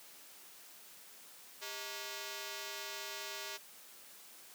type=ring-modulated tone; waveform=5% pulse; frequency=515 Hz; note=C5; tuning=28 cents flat; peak=-27 dBFS; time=1.61-3.58 s; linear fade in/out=20 ms; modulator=113 Hz; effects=white hiss -56 dBFS RMS until 4.54 s + high-pass 200 Hz 12 dB/octave